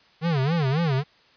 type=tone with vibrato; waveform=square; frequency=149.8 Hz; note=D3; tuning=35 cents sharp; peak=-21 dBFS; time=0.21-1.04 s; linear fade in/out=50 ms; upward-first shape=sine; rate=3.7 Hz; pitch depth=240 cents each way; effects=white hiss -57 dBFS RMS until 1.36 s + resampled to 11025 Hz